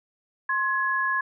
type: tone pair together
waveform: sine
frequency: 1060 / 1683.6 Hz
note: C6 / G#6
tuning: +22 / +23 cents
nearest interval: minor sixth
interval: 801 cents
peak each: -26 / -24 dBFS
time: 0.49-1.21 s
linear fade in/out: 5 ms
effects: none